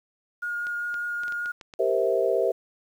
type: tone with vibrato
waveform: sine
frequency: 1428 Hz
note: F6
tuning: 38 cents sharp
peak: -27 dBFS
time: 0.42-1.52 s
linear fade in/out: 10 ms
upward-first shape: triangle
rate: 5.1 Hz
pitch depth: 9 cents each way
type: clicks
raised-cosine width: 0.2 ms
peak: -25 dBFS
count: 8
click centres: 0.669 / 0.942 / 1.235 / 1.281 / 1.323 / 1.459 / 1.612 / 1.738 s
type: chord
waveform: sine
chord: C dominant seventh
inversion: second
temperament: equal with one note detuned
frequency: 392 / 466.2 / 523.3 / 652.8 Hz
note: G4 / Bb4 / C5 / E5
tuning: 0 / 0 / 0 / -17 cents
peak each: -26 dBFS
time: 1.79-2.52 s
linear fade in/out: 10 ms
effects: 9-bit